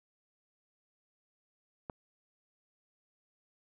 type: click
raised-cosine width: 1 ms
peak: -25 dBFS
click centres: 1.898 s
effects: none

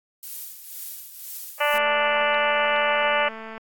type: noise with tremolo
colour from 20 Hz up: violet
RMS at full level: -33 dBFS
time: 0.23-1.78 s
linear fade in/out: 0 ms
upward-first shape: sine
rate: 2 Hz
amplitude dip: 60%
type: harmonic tone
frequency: 293.7 Hz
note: D4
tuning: in tune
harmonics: 2 / 3 / 4 / 5 / 6 / 7 / 8 / 9 / 10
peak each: -24 / -26 / -27 / -28 / -29 / -29 / -30 / -31 / -31 dBFS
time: 1.6-3.29 s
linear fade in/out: 10 ms
type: click train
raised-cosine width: 0.5 ms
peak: -23 dBFS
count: 409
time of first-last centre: 1.74-3.578 s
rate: 222 Hz
effects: AAC 64 kbps

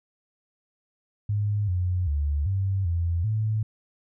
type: tone with pitch steps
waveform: sine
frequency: 103.6 / 90.2 / 72.7 / 96.8 / 85.1 / 108.6 Hz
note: G#2 / F#2 / D2 / G2 / F2 / A2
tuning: -4 / -44 / -17 / -21 / -44 / -22 cents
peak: -22 dBFS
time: 1.29-3.63 s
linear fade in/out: 5 ms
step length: 390 ms
effects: none

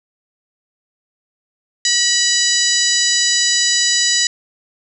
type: harmonic tone with a mistuned harmonic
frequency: 985 Hz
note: B5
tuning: 5 cents flat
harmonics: 2 / 3 / 4 / 5 / 6 / 7 / 8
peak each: -21 / -24 / -19 / -19 / -22 / -19 / -24 dBFS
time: 1.85-4.27 s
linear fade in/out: 2 ms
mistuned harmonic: 2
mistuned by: -40 cents
effects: none

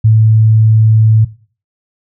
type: tone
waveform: sine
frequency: 110 Hz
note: A2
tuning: in tune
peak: -4 dBFS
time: 0.04-1.25 s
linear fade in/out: 10 ms
effects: noise-tail reverb RT60 0.4 s tail -18 dB re dry

